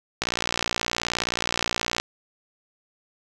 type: click train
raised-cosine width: 0.2 ms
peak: -6 dBFS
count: 106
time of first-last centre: 0.22-2 s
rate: 59 Hz
effects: none